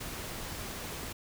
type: noise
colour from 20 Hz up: pink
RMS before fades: -40 dBFS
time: 0-1.13 s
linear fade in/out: 10 ms
effects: none